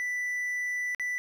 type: tone with dropouts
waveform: triangle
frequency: 1979 Hz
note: B6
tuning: 3 cents sharp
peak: -27 dBFS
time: 0-1.18 s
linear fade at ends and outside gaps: 0 ms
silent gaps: 0.948-0.997 s
effects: none